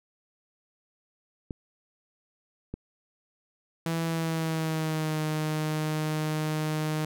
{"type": "clicks", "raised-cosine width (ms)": 3, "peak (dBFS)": -21, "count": 2, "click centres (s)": [1.508, 2.74]}
{"type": "tone with pitch glide", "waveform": "sawtooth", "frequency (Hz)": [164.81, 154.66], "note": ["E3", "D#3"], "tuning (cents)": [0, -10], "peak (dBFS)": -23, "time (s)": [3.86, 7.05], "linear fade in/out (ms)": 2, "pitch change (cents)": -110, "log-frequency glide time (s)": [4.05, 5.22]}
{"effects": []}